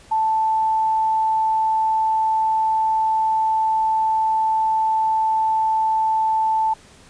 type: tone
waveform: sine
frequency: 880 Hz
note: A5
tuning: in tune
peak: -16 dBFS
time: 0.11-6.74 s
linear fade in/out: 10 ms
effects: pink hiss -48 dBFS RMS until 7.09 s + resampled to 22050 Hz